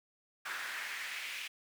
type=noise with high-pass filter sweep; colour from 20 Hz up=brown; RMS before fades=-41 dBFS; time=0.45-1.48 s; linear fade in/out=10 ms; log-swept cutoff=1500 to 2500 Hz; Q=2.8; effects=none